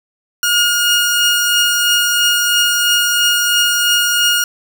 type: tone pair together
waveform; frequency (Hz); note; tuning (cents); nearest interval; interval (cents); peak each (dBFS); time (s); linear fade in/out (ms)
sawtooth; 1430 / 2857; F6 / F7; +41 / +39; octave; 1198; -11; 0.43-4.44; 2
effects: none